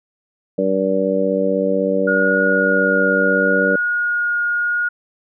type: harmonic tone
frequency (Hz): 96.1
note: G2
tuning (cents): -34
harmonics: 2 / 3 / 4 / 5 / 6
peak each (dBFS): -22 / -23 / -27 / -19 / -20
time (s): 0.58-3.76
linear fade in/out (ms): 5
type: tone with vibrato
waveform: sine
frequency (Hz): 1437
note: F6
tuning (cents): +49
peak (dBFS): -16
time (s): 2.07-4.89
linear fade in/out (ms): 10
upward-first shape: triangle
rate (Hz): 0.74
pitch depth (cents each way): 10
effects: none